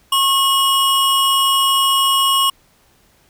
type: tone pair together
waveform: square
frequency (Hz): 1086.3 / 2900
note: C#6 / F#7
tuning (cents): -35 / -35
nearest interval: octave + perfect fourth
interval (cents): 1700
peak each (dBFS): -16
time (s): 0.12-2.5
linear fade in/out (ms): 5
effects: pink hiss -55 dBFS RMS until 3.29 s

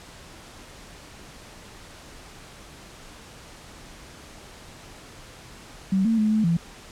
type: tone with pitch steps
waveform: sine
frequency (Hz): 191.4 / 225.5 / 214.8 / 216.9 / 168.1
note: G3 / A3 / A3 / A3 / E3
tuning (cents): -41 / +43 / -41 / -25 / +34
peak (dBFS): -18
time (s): 5.92-6.57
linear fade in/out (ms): 5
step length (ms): 130
effects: pink hiss -45 dBFS RMS until 6.91 s + low-pass 9000 Hz 12 dB/octave

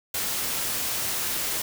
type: noise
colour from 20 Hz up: white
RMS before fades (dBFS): -28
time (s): 0.14-1.62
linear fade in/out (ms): 5
effects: none

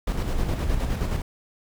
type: noise with tremolo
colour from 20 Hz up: brown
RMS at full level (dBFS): -23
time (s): 0.07-1.22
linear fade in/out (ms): 5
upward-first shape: square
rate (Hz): 9.6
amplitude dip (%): 40
effects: none

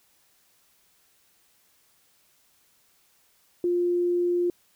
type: tone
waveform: sine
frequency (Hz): 351.4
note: F4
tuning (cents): +11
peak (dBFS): -21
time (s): 3.64-4.5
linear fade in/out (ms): 2
effects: white hiss -64 dBFS RMS until 4.75 s

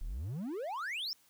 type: exponential sweep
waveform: triangle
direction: up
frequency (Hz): 30.25 to 5588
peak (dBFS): -34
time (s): 0.01-1.13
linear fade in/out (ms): 0
effects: white hiss -67 dBFS RMS until 1.29 s

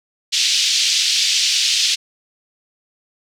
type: band-pass noise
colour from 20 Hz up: white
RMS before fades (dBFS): -17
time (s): 0.32-1.96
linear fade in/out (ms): 20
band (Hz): 2800 to 5600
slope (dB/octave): 24
effects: none

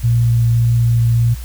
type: tone with vibrato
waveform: sine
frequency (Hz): 117.3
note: A#2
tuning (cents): +11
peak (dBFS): -10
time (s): 0.03-1.35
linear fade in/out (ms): 20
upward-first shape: triangle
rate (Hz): 1.7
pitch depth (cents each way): 11
effects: added 60 Hz sine -25 dBFS peak until 1.44 s + white hiss -39 dBFS RMS until 1.44 s

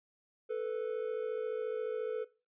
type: tone pair together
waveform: triangle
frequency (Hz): 439.6 / 493.9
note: A4 / B4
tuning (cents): -2 / 0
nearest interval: major second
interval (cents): 202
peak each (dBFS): -33 / -35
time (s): 0.49-2.25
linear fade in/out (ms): 20
effects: noise-tail reverb RT60 0.3 s tail -18 dB re dry + resampled to 8000 Hz

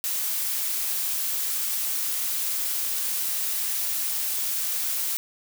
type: noise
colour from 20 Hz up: blue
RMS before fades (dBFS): -27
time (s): 0.04-5.17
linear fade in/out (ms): 0
effects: none

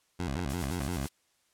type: tone with vibrato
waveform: 15% pulse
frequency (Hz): 77.78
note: D#2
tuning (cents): 0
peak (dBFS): -25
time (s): 0.19-1.07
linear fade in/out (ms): 10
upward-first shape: square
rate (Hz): 5.8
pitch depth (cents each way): 230
type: clicks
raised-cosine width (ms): 0.5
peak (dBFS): -22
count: 4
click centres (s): 0.357 / 0.393 / 0.639 / 0.812
type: noise with tremolo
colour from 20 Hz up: blue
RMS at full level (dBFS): -39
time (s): 0.49-1.09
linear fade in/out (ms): 10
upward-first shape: triangle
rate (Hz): 9.3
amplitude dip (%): 55
effects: white hiss -71 dBFS RMS until 1.53 s + low-pass 10000 Hz 12 dB/octave

